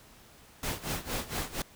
pink noise with tremolo, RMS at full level -32 dBFS, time 0.63-1.62 s, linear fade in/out 2 ms, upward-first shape sine, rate 4.3 Hz, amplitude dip 85%, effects pink hiss -56 dBFS RMS until 1.75 s

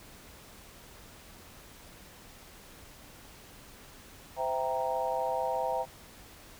sine chord, C dominant seventh, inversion none, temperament equal with one note detuned, 514.9 / 659.3 / 784 / 932.3 Hz, C5 / E5 / G5 / Bb5, -28 / 0 / 0 / 0 cents, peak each -34 dBFS, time 4.36-5.86 s, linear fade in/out 50 ms, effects pink hiss -52 dBFS RMS until 6.59 s

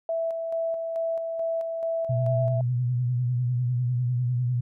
sine tone with tremolo, 659.3 Hz, E5, in tune, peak -24 dBFS, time 0.09-2.61 s, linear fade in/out 2 ms, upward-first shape square, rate 2.3 Hz, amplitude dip 35%
sine tone with vibrato, 123.47 Hz, B2, in tune, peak -22 dBFS, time 2.09-4.61 s, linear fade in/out 10 ms, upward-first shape sine, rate 10 Hz, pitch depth 52 cents each way
effects none

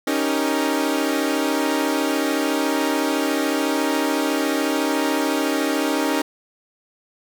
sawtooth chord, Eb dominant seventh, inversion third, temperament equal, 277.2 / 311.1 / 392 / 466.2 Hz, Db4 / Eb4 / G4 / Bb4, 0 / 0 / 0 / 0 cents, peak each -19 / -19 / -25 / -24 dBFS, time 0.07-6.22 s, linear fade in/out 5 ms, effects none

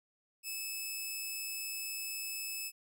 10% pulse tone, 2604 Hz, E7, 22 cents flat, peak -29 dBFS, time 0.43-2.72 s, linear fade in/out 50 ms, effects none

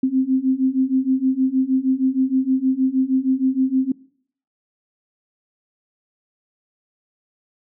sine beating tone pair, 258.6 / 265 Hz, C4 / C4, -20 / +22 cents, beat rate 6.4 Hz, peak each -20 / -18 dBFS, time 0.03-3.92 s, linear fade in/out 5 ms, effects noise-tail reverb RT60 0.6 s tail -22 dB re dry

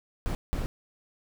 brown noise bursts at uneven times, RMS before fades -29 dBFS, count 2, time 0.26-0.35 / 0.53-0.66 s, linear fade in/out 0 ms, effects none

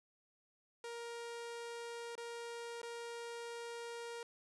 sawtooth tone with dropouts, 469.2 Hz, A#4, 11 cents sharp, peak -40 dBFS, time 0.84-4.23 s, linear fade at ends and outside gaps 2 ms, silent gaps 2.154-2.178 / 2.817-2.83 s, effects resampled to 24000 Hz

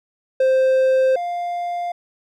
triangle tone pair in turn, 523.3 / 700.5 Hz, C5 / F5, 0 / +5 cents, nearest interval perfect fourth, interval 505 cents, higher second, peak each -11 / -20 dBFS, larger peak first, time 0.4-1.16 / 1.16-1.92 s, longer neither, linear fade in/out 5 ms, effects none

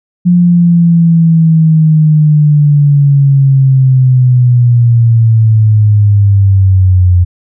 sine linear sweep, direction down, 177.6 to 88 Hz, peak -3 dBFS, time 0.25-7.25 s, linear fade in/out 20 ms, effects none

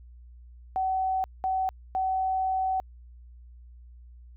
sine tone bursts at uneven times, 757 Hz, F#5, 39 cents sharp, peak -24 dBFS, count 3, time 0.76-1.24 / 1.44-1.69 / 1.95-2.8 s, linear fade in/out 0 ms, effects added 60 Hz sine -46 dBFS peak until 4.36 s

